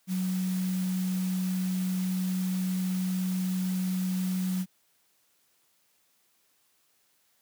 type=tone in noise; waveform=sine; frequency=185 Hz; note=F#3; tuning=in tune; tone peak=-26 dBFS; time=0.07-4.66 s; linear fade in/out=50 ms; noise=white; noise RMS=-43 dBFS; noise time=0.07-4.66 s; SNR=+14 dB; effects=white hiss -69 dBFS RMS until 7.41 s + high-pass 100 Hz 12 dB/octave